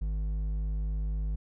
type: tone with hard clipping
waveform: sine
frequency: 51.91 Hz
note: G#1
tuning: in tune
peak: -30 dBFS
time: 0.01-1.36 s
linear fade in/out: 10 ms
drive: 6 dB
effects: none